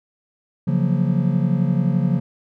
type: chord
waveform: triangle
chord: Gb major seventh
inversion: second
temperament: just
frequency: 138.75 / 173.43 / 185 / 231.2 Hz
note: Db3 / F3 / Gb3 / Bb3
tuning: +2 / -12 / 0 / -14 cents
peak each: -19 / -18 / -21 / -24 dBFS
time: 0.67-2.2 s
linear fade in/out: 10 ms
effects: none